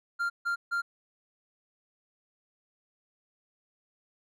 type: tone bursts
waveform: triangle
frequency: 1393 Hz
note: F6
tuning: 5 cents flat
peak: -25 dBFS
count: 3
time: 0.19-0.82 s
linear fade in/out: 20 ms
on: 110 ms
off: 150 ms
effects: none